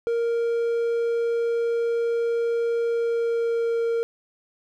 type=tone with pitch glide; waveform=triangle; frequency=466.2 to 462.7 Hz; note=A#4 to A#4; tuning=0 to -13 cents; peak=-19 dBFS; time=0.07-4.03 s; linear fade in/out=0 ms; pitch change=-13 cents; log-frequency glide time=2.86-3.85 s; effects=none